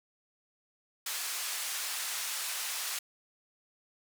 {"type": "band-pass noise", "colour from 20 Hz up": "white", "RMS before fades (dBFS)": -36, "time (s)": [1.06, 2.99], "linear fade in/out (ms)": 5, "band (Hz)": [970, 11000], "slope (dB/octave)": 12, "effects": []}